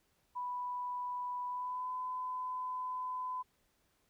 sine tone with pitch glide, 987.8 to 1010.3 Hz, B5 to B5, 0 to +39 cents, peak -36 dBFS, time 0.35-3.43 s, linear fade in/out 20 ms, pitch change +39 cents, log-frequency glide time 1.47-1.91 s, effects pink hiss -75 dBFS RMS until 4.09 s

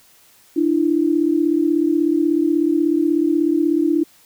sine tone pair together, 299.1 / 335.5 Hz, D4 / E4, +32 / +31 cents, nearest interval major second, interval 199 cents, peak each -17 dBFS, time 0.56-4.04 s, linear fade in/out 10 ms, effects white hiss -52 dBFS RMS until 4.25 s

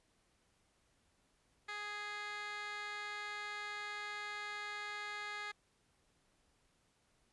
15% pulse tone with band-pass filter, 415.3 Hz, G#4, in tune, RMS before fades -44 dBFS, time 1.68-5.52 s, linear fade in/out 10 ms, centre 2400 Hz, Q 2.1, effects pink hiss -75 dBFS RMS until 7.32 s + resampled to 24000 Hz

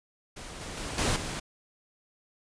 pink noise with level steps, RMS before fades -42 / -39 / -36 / -27 / -35 dBFS, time 0.36-1.4 s, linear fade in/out 10 ms, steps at 0.61 / 0.77 / 0.98 / 1.16 s, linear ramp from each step 2 ms, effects resampled to 22050 Hz

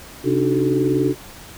sine tone cluster, 133 / 286.9 / 307.3 / 372 / 435.7 Hz, C3 / D4 / D#4 / F#4 / A4, +29 / -40 / -21 / +9 / -17 cents, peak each -24 / -22 / -21 / -20 / -25 dBFS, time 0.23-1.15 s, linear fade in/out 50 ms, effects pink hiss -40 dBFS RMS until 1.57 s

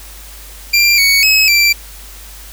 25% pulse tone with pitch steps, 2376 / 2231 / 2564 / 2349 Hz, D7 / C#7 / E7 / D7, +20 / +11 / -49 / 0 cents, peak -4 dBFS, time 0.73-1.73 s, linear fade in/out 10 ms, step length 250 ms, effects added 50 Hz sine -34 dBFS peak until 2.52 s + white hiss -36 dBFS RMS until 2.52 s

